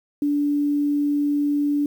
sine tone with quantisation, 290 Hz, D4, 22 cents flat, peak -18 dBFS, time 0.22-1.86 s, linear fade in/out 2 ms, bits 8, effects none

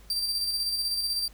40% pulse tone with tremolo, 4699 Hz, D8, in tune, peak -24 dBFS, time 0.1-1.28 s, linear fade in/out 2 ms, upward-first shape square, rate 16 Hz, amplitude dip 35%, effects added 50 Hz sine -50 dBFS peak until 1.33 s + pink hiss -57 dBFS RMS until 1.33 s

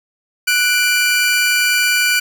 sawtooth tone pair together, 1480 / 2358 Hz, F#6 / D7, 0 / +6 cents, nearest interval minor sixth, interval 806 cents, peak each -12 dBFS, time 0.47-2.2 s, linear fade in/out 10 ms, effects none

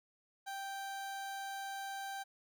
30% pulse tone, 784 Hz, G5, in tune, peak -38 dBFS, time 0.46-2.24 s, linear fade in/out 20 ms, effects none

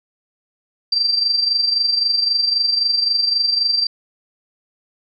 sine tone with amplitude modulation, 4699 Hz, D8, in tune, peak -12 dBFS, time 0.92-3.87 s, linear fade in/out 5 ms, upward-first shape sine, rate 23.8 Hz, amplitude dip 60%, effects none

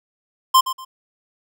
square tone with echo, 1046.5 Hz, C6, in tune, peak -10 dBFS, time 0.54-0.61 s, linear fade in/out 10 ms, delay 120 ms, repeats 2, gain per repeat -12 dB, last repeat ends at 0.85 s, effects none

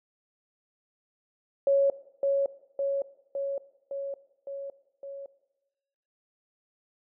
sine tone with echo, 554.4 Hz, C#5, in tune, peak -19 dBFS, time 1.67-1.9 s, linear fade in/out 2 ms, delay 560 ms, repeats 6, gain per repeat -3 dB, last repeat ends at 5.26 s, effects noise-tail reverb RT60 1.0 s tail -17 dB re dry

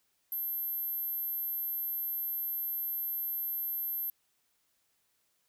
sine tone, 12680 Hz, G9, 19 cents sharp, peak -32 dBFS, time 0.32-4.1 s, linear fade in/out 2 ms, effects white hiss -75 dBFS RMS until 5.48 s

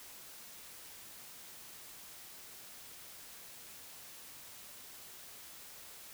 silence, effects white hiss -52 dBFS RMS until 6.13 s

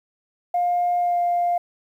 sine tone with pitch glide, 707 to 700.5 Hz, F5 to F5, +21 to +5 cents, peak -17 dBFS, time 0.54-1.58 s, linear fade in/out 5 ms, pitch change -16 cents, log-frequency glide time 0.99-1.2 s, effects tanh soft clip ceiling -14 dBFS + 9-bit

